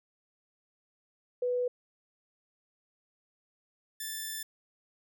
sine / 5% pulse tone pair in turn, 493.9 / 1760.1 Hz, B4 / A6, 0 / 0 cents, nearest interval octave + minor seventh, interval 2200 cents, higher second, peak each -27 / -25 dBFS, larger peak second, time 1.42-1.68 / 4-4.43 s, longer second, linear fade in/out 5 ms, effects none

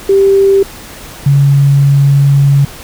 sine tone pair in turn, 392 / 140.12 Hz, G4 / C#3, 0 / +19 cents, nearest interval octave + tritone, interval 1781 cents, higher first, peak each -4 dBFS, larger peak neither, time 0.09-0.63 / 1.26-2.65 s, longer second, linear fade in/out 5 ms, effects pink hiss -30 dBFS RMS until 2.83 s

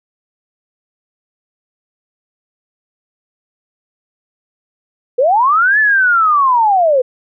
sine linear two-way sweep, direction up then down, 466.2 to 1760 to 488.7 Hz, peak -8 dBFS, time 5.18-7.02 s, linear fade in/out 10 ms, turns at 5.79 s, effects none

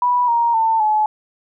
sine tone with pitch steps, 981 / 937.2 / 895.4 / 855.5 Hz, B5 / A#5 / A5 / A5, -12 / +9 / +30 / -49 cents, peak -13 dBFS, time 0.02-1.06 s, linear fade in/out 2 ms, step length 260 ms, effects none

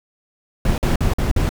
brown noise bursts, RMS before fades -17 dBFS, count 5, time 0.65-1.492 s, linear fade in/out 2 ms, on 130 ms, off 48 ms, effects none

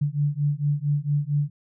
sine beating tone pair, 143.5 / 147.9 Hz, D3 / D3, -40 / +13 cents, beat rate 4.4 Hz, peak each -24 dBFS, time 0.01-1.5 s, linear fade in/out 10 ms, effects none

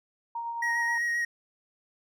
sine tone with tremolo, 932.3 Hz, A#5, in tune, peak -30 dBFS, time 0.35-0.98 s, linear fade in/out 5 ms, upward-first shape sine, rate 9.3 Hz, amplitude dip 30%
triangle tone with vibrato, 1887 Hz, A#6, 21 cents sharp, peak -24 dBFS, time 0.62-1.25 s, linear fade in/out 5 ms, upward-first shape square, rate 7.6 Hz, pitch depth 12 cents each way
effects none

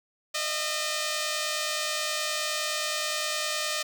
5% pulse tone pair together, 610 / 659.6 Hz, D#5 / E5, -34 / +1 cents, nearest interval minor second, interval 135 cents, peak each -17 / -24 dBFS, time 0.34-3.83 s, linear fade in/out 10 ms, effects none

